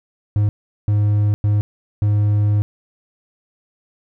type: tone bursts at uneven times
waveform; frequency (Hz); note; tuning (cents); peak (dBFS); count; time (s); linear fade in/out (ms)
triangle; 104; G#2; +3; -11; 4; 0.36-0.49 / 0.88-1.34 / 1.44-1.61 / 2.02-2.62; 0
effects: none